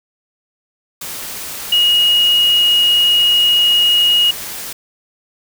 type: tone in noise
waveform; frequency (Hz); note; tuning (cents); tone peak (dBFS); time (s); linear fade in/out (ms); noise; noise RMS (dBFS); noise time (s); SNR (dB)
sine; 2881; F#7; -47; -9; 1.72-4.31; 5; white; -27; 1.01-4.73; +15
effects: none